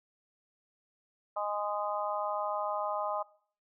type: harmonic tone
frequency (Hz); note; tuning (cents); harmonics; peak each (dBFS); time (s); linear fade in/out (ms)
206.7; G#3; -8; 3 / 4 / 5 / 6; -35 / -36 / -37 / -38; 1.36-3.23; 10
effects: noise-tail reverb RT60 0.5 s tail -20 dB re dry